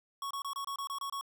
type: tone bursts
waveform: square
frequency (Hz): 1108.7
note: C#6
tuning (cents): 0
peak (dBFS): -36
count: 9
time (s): 0.22-1.211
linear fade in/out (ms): 2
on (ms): 87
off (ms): 26
effects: none